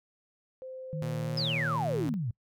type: tone with pitch glide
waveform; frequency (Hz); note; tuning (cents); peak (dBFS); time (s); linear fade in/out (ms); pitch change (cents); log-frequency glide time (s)
sine; 519 to 549.9; C5 to C#5; -14 to -14; -39; 0.62-1.76; 0; +100; 1.21-1.5
type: tone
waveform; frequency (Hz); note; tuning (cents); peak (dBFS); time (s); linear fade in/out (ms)
sine; 155.56; D#3; 0; -32; 0.93-2.14; 0
type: tone with vibrato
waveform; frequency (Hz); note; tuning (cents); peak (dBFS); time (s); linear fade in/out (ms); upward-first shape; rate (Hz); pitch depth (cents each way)
sawtooth; 117.3; A#2; +11; -32; 1.02-2.09; 0; square; 3.8; 25
type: exponential sweep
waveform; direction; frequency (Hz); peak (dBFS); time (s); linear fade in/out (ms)
sine; down; 5274 to 104; -29; 1.37-2.31; 5
effects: noise-tail reverb RT60 0.1 s tail -25 dB re dry